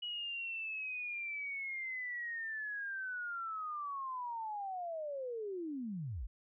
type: linear sweep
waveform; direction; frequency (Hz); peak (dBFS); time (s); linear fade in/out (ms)
sine; down; 2927 to 38.89; -38; 0.02-6.27; 10
effects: none